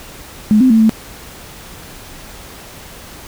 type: tone with pitch steps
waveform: sine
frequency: 212.9 / 258.2 / 223.2 / 220.5 Hz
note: G#3 / C4 / A3 / A3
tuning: +43 / -23 / +25 / +4 cents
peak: -6 dBFS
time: 0.51-0.894 s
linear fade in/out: 0 ms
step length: 96 ms
effects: pink hiss -35 dBFS RMS until 3.27 s